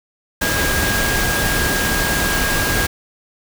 sine tone in noise, 1627 Hz, G#6, 36 cents flat, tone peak -21 dBFS, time 0.41-2.87 s, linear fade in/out 10 ms, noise pink, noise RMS -19 dBFS, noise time 0.41-2.87 s, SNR -5 dB, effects none

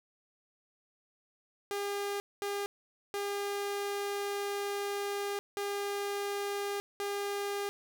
sawtooth tone bursts at uneven times, 403.7 Hz, G#4, 49 cents flat, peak -29 dBFS, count 5, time 1.71-2.2 / 2.42-2.66 / 3.14-5.39 / 5.57-6.8 / 7-7.69 s, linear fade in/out 0 ms, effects none

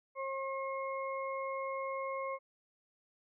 harmonic tone, 538 Hz, C5, 48 cents sharp, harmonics 1 / 2 / 4, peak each -38 / -39 / -46 dBFS, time 0.15-2.39 s, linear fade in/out 50 ms, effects none

